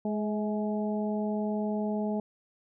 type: harmonic tone with a mistuned harmonic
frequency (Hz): 210.4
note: G#3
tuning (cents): +23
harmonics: 1 / 2 / 3 / 4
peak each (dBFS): -29 / -35 / -36 / -40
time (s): 0.05-2.2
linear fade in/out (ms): 2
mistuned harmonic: 3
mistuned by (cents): +31
effects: none